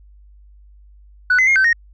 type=tone with pitch steps; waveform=sine; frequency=1484 / 2042 / 2137 / 1541 / 1861 Hz; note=F#6 / C7 / C7 / G6 / A#6; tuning=+5 / -43 / +36 / -30 / -3 cents; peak=-9 dBFS; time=1.3-1.73 s; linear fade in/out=5 ms; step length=86 ms; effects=tanh soft clip ceiling -9 dBFS + added 50 Hz sine -43 dBFS peak until 1.93 s